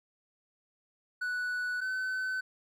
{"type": "tone pair in turn", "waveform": "triangle", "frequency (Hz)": [1480, 1518.1], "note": ["F#6", "F#6"], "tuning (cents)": [0, 44], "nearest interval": "unison", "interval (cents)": 44, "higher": "second", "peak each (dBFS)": [-29, -29], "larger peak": "neither", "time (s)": [[1.21, 1.81], [1.81, 2.41]], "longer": "neither", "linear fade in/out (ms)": 10, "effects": []}